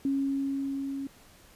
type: tone with level ramp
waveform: sine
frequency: 274.5 Hz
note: C#4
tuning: 17 cents flat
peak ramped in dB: -24 to -32 dBFS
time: 0.05-1.07 s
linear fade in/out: 2 ms
effects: pink hiss -56 dBFS RMS until 1.55 s + resampled to 32000 Hz